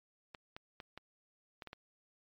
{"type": "clicks", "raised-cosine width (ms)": 0.3, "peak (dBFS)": -30, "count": 7, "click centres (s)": [0.348, 0.565, 0.802, 0.976, 1.622, 1.673, 1.731], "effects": ["MP3 64 kbps"]}